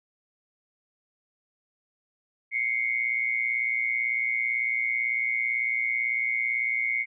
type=tone pair together; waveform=sine; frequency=2099 / 2217 Hz; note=C7 / C#7; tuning=+5 / 0 cents; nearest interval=minor second; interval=95 cents; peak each=-27 dBFS; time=2.51-7.06 s; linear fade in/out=50 ms; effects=none